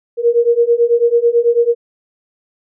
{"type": "beating tone pair", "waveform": "sine", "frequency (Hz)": [466.7, 475.8], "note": ["A#4", "A#4"], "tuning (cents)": [2, 35], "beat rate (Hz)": 9.1, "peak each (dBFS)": [-13, -12], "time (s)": [0.17, 1.75], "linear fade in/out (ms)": 50, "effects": []}